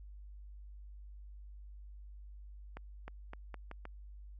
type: accelerating click train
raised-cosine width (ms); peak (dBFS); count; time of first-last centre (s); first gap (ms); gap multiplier
0.5; -30; 6; 2.77-3.854; 310; 0.82
effects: added 50 Hz sine -48 dBFS peak until 4.39 s + AAC 48 kbps